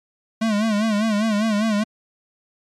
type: tone with vibrato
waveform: square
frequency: 214.4 Hz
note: A3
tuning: 45 cents flat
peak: -18 dBFS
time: 0.41-1.84 s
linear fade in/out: 10 ms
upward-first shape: sine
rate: 5 Hz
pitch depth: 93 cents each way
effects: low-pass 7000 Hz 12 dB/octave + MP3 96 kbps